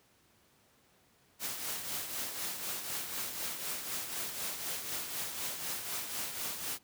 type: noise with tremolo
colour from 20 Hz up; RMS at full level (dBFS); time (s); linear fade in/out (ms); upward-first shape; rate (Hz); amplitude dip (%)
white; -36; 1.39-6.79; 50; triangle; 4; 55
effects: pink hiss -67 dBFS RMS until 6.83 s + high-pass 80 Hz 12 dB/octave